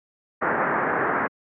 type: low-pass noise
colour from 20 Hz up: white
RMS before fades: -23 dBFS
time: 0.41-1.28 s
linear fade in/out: 20 ms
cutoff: 1800 Hz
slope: 48 dB/octave
effects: high-pass 200 Hz 12 dB/octave